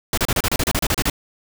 pink noise bursts, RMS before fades -19 dBFS, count 13, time 0.13-1.099 s, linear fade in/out 2 ms, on 45 ms, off 32 ms, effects none

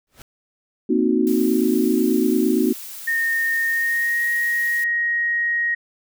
pink noise with exponential growth, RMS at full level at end -38 dBFS, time 0.07-0.22 s, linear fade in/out 1 ms, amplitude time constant 31 ms
sine chord, C half-diminished seventh, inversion third, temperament equal, 233.1 / 261.6 / 311.1 / 370 Hz, Bb3 / C4 / Eb4 / Gb4, 0 / 0 / 0 / 0 cents, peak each -21 dBFS, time 0.89-2.73 s, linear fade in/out 10 ms
blue noise, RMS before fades -35 dBFS, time 1.27-4.84 s, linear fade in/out 0 ms
sine tone with pitch glide, 1838 to 1882 Hz, A#6 to A#6, -25 to +16 cents, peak -18 dBFS, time 3.07-5.75 s, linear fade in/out 10 ms, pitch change +41 cents, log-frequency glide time 3.68-4.23 s
effects none

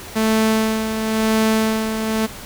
sawtooth tone with tremolo, 220 Hz, A3, in tune, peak -10 dBFS, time 0.15-2.27 s, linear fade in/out 20 ms, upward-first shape sine, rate 0.97 Hz, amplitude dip 55%, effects pink hiss -35 dBFS RMS until 2.45 s

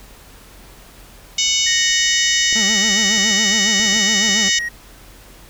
harmonic tone, 740 Hz, F#5, in tune, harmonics 3 / 4 / 5 / 6 / 7 / 8 / 9 / 10, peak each -25 / -20 / -22 / -29 / -23 / -21 / -25 / -27 dBFS, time 1.38-4.59 s, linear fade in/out 5 ms
triangle tone with pitch glide, 1864.7 to 1886.4 Hz, A#6 to A#6, 0 to +20 cents, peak -19 dBFS, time 1.66-4.69 s, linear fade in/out 10 ms, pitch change +20 cents, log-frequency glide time 1.91-2.19 s
clicks, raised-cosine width 2 ms, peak -21 dBFS, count 9, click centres 2.527 / 3.176 / 3.311 / 3.797 / 3.861 / 3.926 / 3.967 / 4.292 / 4.492 s
40% pulse tone with vibrato, 207.7 Hz, G#3, in tune, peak -22 dBFS, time 2.55-4.49 s, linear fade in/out 10 ms, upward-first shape sine, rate 7.2 Hz, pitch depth 140 cents each way
effects added 44 Hz sine -44 dBFS peak until 5.49 s + pink hiss -44 dBFS RMS until 5.49 s

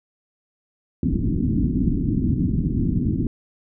white low-pass noise, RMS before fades -21 dBFS, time 1.03-3.27 s, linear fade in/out 2 ms, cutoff 300 Hz, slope 48 dB/octave, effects none

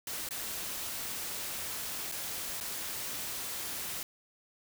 white noise with dropouts, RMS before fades -38 dBFS, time 0.07-4.03 s, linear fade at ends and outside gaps 2 ms, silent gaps 0.289-0.308 / 2.116-2.121 / 2.603-2.609 s, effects none

